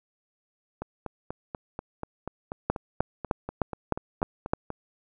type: two click trains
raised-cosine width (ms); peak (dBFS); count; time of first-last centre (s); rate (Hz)
1; -9 / -19; 7 / 17; 2.7-4.535 / 0.82-4.703; 3.27 / 4.12
effects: none